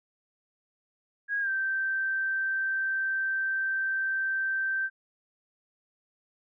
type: tone with pitch glide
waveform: sine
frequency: 1643 to 1559.8 Hz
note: G#6 to G6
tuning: -19 to -9 cents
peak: -26 dBFS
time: 1.28-4.9 s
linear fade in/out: 50 ms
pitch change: -90 cents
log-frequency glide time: 1.4-1.5 s
effects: none